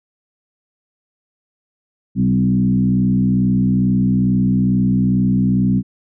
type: tone with frequency modulation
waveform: sine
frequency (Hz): 191.3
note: G3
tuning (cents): -42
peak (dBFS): -12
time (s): 2.15-5.83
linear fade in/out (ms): 50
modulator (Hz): 62.3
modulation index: 1.1
effects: none